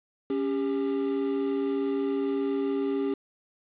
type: tone pair together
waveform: triangle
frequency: 277.2 / 398.9 Hz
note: C#4 / G4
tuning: 0 / +30 cents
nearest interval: tritone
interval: 630 cents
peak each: -26 dBFS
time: 0.3-3.14 s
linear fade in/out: 2 ms
effects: resampled to 8000 Hz + 8-bit